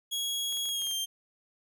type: tone with pitch glide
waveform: sawtooth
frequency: 3320 to 3174 Hz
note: G#7 to G7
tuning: -1 to +21 cents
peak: -27 dBFS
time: 0.11-1.06 s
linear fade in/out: 20 ms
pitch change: -78 cents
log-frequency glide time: 0.67-0.94 s
type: clicks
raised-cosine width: 0.2 ms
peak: -32 dBFS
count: 7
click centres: 0.525 / 0.571 / 0.656 / 0.69 / 0.82 / 0.87 / 0.912 s
effects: none